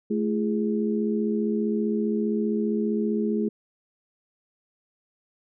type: tone cluster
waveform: sine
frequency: 216.8 / 338.4 / 413.6 Hz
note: A3 / E4 / G#4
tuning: -25 / +45 / -7 cents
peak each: -24 / -30 / -28 dBFS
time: 0.1-3.49 s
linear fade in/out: 10 ms
effects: none